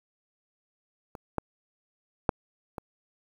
clicks, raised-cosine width 1 ms, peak -26 / -13 / -7 / -21 dBFS, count 4, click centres 1.152 / 1.383 / 2.292 / 2.782 s, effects 8-bit

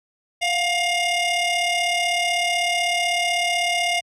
25% pulse ring-modulated tone, 714 Hz, F5, 38 cents sharp, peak -12 dBFS, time 0.41-4.01 s, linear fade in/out 20 ms, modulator 1410 Hz, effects high-pass 100 Hz 12 dB/octave + resampled to 24000 Hz

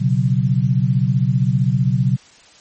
sine chord, B suspended second, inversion none, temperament just, 123.47 / 138.9 / 185.21 Hz, B2 / C#3 / F#3, 0 / +4 / +2 cents, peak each -17 / -17 / -20 dBFS, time 0-2.17 s, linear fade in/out 20 ms, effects white hiss -47 dBFS RMS until 2.6 s + MP3 32 kbps

